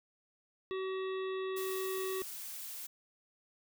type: harmonic tone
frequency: 379.1 Hz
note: F#4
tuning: 42 cents sharp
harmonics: 1 / 3 / 5 / 7 / 9 / 10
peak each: -35 / -45 / -49 / -52 / -54 / -55 dBFS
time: 0.71-2.22 s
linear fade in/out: 0 ms
type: noise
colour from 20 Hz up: blue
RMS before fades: -44 dBFS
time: 1.56-2.87 s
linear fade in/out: 10 ms
effects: none